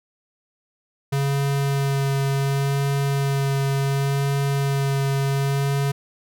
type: tone with vibrato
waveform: square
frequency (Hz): 138.59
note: C#3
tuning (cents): 0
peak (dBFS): -20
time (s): 1.12-5.92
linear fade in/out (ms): 10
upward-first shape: sine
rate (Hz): 0.69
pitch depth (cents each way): 13
effects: none